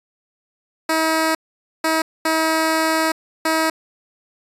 10% pulse tone bursts at uneven times, 320 Hz, D#4, 49 cents sharp, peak -8 dBFS, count 4, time 0.89-1.35 / 1.84-2.02 / 2.25-3.12 / 3.45-3.7 s, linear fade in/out 5 ms, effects resampled to 32000 Hz

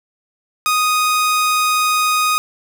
sawtooth tone, 1244.5 Hz, D#6, in tune, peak -10 dBFS, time 0.66-2.38 s, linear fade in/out 0 ms, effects none

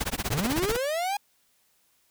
pink noise with tremolo, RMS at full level -27 dBFS, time 0-0.77 s, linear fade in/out 10 ms, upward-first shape sine, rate 16 Hz, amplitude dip 100%
45% pulse linear sweep, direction up, 95.3 to 830.6 Hz, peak -26 dBFS, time 0.3-1.17 s, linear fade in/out 5 ms
effects white hiss -67 dBFS RMS until 2.1 s

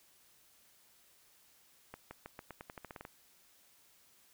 accelerating click train, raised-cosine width 0.5 ms, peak -30 dBFS, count 13, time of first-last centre 1.94-3.051 s, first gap 170 ms, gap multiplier 0.88, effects white hiss -66 dBFS RMS until 4.33 s

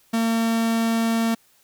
45% pulse tone, 227.5 Hz, A#3, 42 cents flat, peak -19 dBFS, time 0.13-1.35 s, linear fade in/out 10 ms, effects white hiss -59 dBFS RMS until 1.63 s

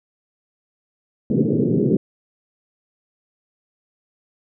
pink band-pass noise, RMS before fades -18 dBFS, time 1.3-1.97 s, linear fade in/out 2 ms, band 130 to 450 Hz, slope 48 dB/octave, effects none

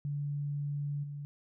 sine tone with level steps, 144.3 Hz, D3, 30 cents flat, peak -32 / -38 dBFS, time 0.05-1.25 s, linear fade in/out 0 ms, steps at 1.03 s, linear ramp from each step 10 ms, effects none

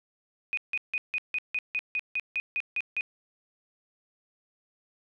sine tone bursts, 2489 Hz, D#7, in tune, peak -26 dBFS, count 13, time 0.53-3.009 s, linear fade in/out 0 ms, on 43 ms, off 160 ms, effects none

